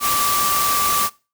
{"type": "tone in noise", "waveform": "sine", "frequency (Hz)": 1165, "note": "D6", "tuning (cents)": -14, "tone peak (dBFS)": -19, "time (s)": [0, 1.1], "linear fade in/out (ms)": 50, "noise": "white", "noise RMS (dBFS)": -21, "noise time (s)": [0, 1.1], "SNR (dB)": -1, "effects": ["noise-tail reverb RT60 0.3 s tail -21 dB re dry"]}